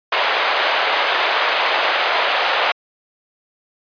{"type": "band-pass noise", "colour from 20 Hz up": "pink", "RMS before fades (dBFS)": -18, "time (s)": [0.12, 2.72], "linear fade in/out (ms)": 5, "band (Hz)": [570, 3700], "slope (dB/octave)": 24, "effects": ["resampled to 11025 Hz"]}